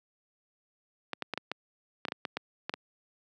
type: clicks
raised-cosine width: 0.3 ms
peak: -16 dBFS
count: 12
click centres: 1.133 / 1.223 / 1.337 / 1.376 / 1.516 / 2.052 / 2.084 / 2.121 / 2.252 / 2.37 / 2.695 / 2.739 s
effects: high-pass 200 Hz 12 dB/octave